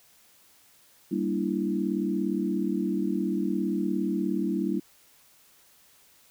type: chord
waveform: sine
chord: E half-diminished seventh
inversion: first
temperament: equal with one note detuned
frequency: 196 / 233.1 / 293.7 / 333.3 Hz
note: G3 / Bb3 / D4 / E4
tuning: 0 / 0 / 0 / +19 cents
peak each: -29 / -32 / -31 / -30 dBFS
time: 1.11-4.8 s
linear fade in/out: 10 ms
effects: white hiss -59 dBFS RMS until 6.3 s